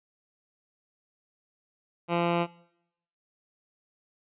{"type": "tone", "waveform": "10% pulse", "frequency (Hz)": 171.6, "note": "F3", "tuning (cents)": -30, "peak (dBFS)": -16, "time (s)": [2.08, 2.47], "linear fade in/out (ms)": 50, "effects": ["noise-tail reverb RT60 0.8 s tail -22 dB re dry", "resampled to 8000 Hz"]}